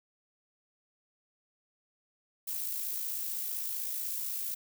violet noise with amplitude modulation, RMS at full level -34 dBFS, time 2.47-4.55 s, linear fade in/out 10 ms, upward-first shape sine, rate 55.8 Hz, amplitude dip 35%, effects none

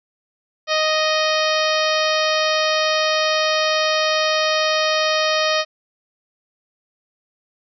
harmonic tone, 622.3 Hz, D#5, in tune, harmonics 1 / 2 / 3 / 4 / 5 / 6 / 7 / 8 / 9, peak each -20 / -23 / -25 / -26 / -27 / -28 / -28 / -29 / -30 dBFS, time 0.67-5.65 s, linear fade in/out 50 ms, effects none

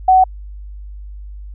sine tone, 750 Hz, F#5, 23 cents sharp, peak -6 dBFS, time 0.08-0.24 s, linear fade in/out 5 ms, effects added 50 Hz sine -29 dBFS peak until 1.54 s

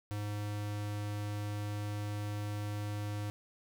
square tone, 103.83 Hz, G#2, in tune, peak -36 dBFS, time 0.11-3.3 s, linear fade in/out 0 ms, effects none

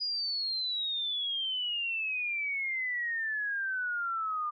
sine exponential sweep, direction down, 4932 to 1200 Hz, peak -30 dBFS, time 0-4.51 s, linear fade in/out 20 ms, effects none

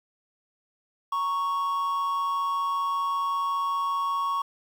triangle tone pair together, 933.9 / 1108.7 Hz, A#5 / C#6, +3 / 0 cents, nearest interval minor third, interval 297 cents, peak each -32 / -23 dBFS, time 1.12-4.42 s, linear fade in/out 5 ms, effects 9-bit

